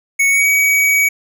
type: tone with pitch glide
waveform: square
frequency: 2217 to 2264 Hz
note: C#7 to C#7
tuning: 0 to +36 cents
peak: -11 dBFS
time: 0.19-1.09 s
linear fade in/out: 10 ms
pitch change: +36 cents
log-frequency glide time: 0.29-0.47 s
effects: none